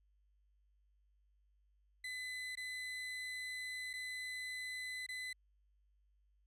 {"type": "tone with dropouts", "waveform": "35% pulse", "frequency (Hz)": 2013, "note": "B6", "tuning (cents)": 33, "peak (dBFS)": -40, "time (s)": [2.04, 5.33], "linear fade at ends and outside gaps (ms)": 5, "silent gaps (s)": [[2.554, 2.572], [3.932, 3.936], [5.065, 5.088]], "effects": ["added 50 Hz sine -70 dBFS peak until 6.46 s", "low-pass 11000 Hz 12 dB/octave"]}